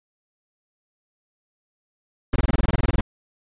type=noise bursts; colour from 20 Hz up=brown; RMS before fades=-18 dBFS; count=14; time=2.33-3.009 s; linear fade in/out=5 ms; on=29 ms; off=21 ms; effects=resampled to 8000 Hz